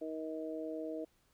harmonic tone, 158.2 Hz, D#3, 29 cents sharp, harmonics 2 / 3 / 4, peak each -41 / -43 / -43 dBFS, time 0.01-1.05 s, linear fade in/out 10 ms, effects pink hiss -73 dBFS RMS until 1.33 s

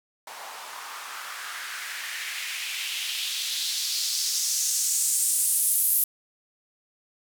blue noise with band-pass filter sweep, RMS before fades -28 dBFS, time 0.27-6.04 s, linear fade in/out 2 ms, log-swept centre 790 to 12000 Hz, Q 2.2, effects none

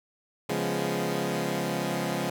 15% pulse chord, C# dominant seventh, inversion none, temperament equal, 138.59 / 174.61 / 207.7 / 246.9 Hz, C#3 / E#3 / G#3 / B3, 0 / 0 / 0 / 0 cents, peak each -27 / -25 / -26 / -29 dBFS, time 0.49-2.3 s, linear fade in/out 5 ms, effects none

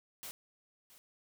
white noise with echo, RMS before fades -45 dBFS, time 0.23-0.31 s, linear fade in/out 0 ms, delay 670 ms, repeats 1, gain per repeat -15 dB, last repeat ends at 0.98 s, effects none

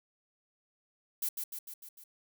violet noise with echo, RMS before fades -33 dBFS, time 1.22-1.29 s, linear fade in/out 5 ms, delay 150 ms, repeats 5, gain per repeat -4 dB, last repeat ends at 2.04 s, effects none

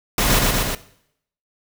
pink noise with echo, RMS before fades -18 dBFS, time 0.18-0.39 s, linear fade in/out 2 ms, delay 120 ms, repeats 3, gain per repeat -2 dB, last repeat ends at 0.75 s, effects noise-tail reverb RT60 0.7 s tail -17 dB re dry

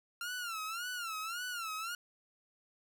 sawtooth tone with vibrato, 1375 Hz, F6, 27 cents flat, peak -34 dBFS, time 0.21-1.95 s, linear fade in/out 2 ms, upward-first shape sine, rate 1.8 Hz, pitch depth 140 cents each way, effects none

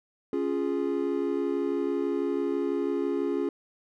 triangle chord, Db major, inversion none, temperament equal, 277.2 / 349.2 / 415.3 Hz, Db4 / F4 / Ab4, 0 / 0 / 0 cents, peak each -28 dBFS, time 0.33-3.49 s, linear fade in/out 2 ms, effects none

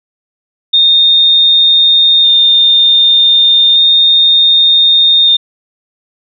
sine tone with vibrato, 3649 Hz, A#7, 38 cents flat, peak -4 dBFS, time 0.73-5.37 s, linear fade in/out 10 ms, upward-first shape square, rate 0.33 Hz, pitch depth 8 cents each way, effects none

